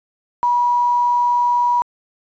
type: tone with quantisation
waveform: sine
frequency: 968 Hz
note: B5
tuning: 35 cents flat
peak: -13 dBFS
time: 0.43-1.82 s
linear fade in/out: 0 ms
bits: 7
effects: resampled to 16000 Hz